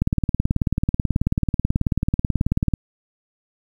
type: click train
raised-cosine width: 5 ms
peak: -6 dBFS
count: 51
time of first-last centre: 0.02-2.737 s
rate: 18.4 Hz
effects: 8-bit